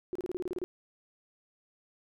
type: tone bursts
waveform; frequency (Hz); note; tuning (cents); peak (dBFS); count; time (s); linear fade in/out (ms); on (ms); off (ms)
sine; 361.4; F#4; -41; -31; 10; 0.13-0.64; 0; 24; 30
effects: none